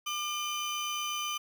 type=tone pair together; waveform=30% pulse; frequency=1200 / 3034 Hz; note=D6 / F#7; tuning=+37 / +43 cents; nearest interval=octave + major third; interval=1606 cents; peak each=-32 / -32 dBFS; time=0.06-1.38 s; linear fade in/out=10 ms; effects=none